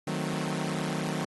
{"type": "chord", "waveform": "sawtooth", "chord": "D# diminished seventh", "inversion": "none", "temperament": "equal", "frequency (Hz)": [155.56, 185, 220, 261.6], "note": ["D#3", "F#3", "A3", "C4"], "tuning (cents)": [0, 0, 0, 0], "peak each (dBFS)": [-29, -30, -33, -33], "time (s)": [0.07, 1.25], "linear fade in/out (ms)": 5, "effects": ["AAC 32 kbps"]}